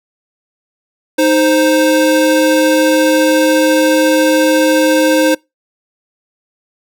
square tone pair together, 311.2 / 523.4 Hz, D#4 / C5, 0 / 0 cents, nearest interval major sixth, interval 900 cents, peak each -12 dBFS, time 1.18-5.35 s, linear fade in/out 10 ms, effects noise-tail reverb RT60 0.2 s tail -24 dB re dry

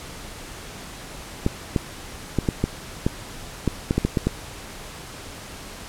clicks, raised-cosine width 3 ms, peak -6 dBFS, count 12, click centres 1.464 / 1.762 / 2.387 / 2.488 / 2.64 / 3.065 / 3.677 / 3.909 / 3.98 / 4.05 / 4.172 / 4.27 s, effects pink hiss -38 dBFS RMS until 5.88 s + low-pass 11000 Hz 12 dB/octave

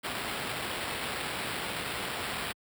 violet noise with sample-and-hold, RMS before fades -35 dBFS, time 0.03-2.53 s, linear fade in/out 20 ms, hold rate 6300 Hz, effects high-pass 60 Hz 12 dB/octave

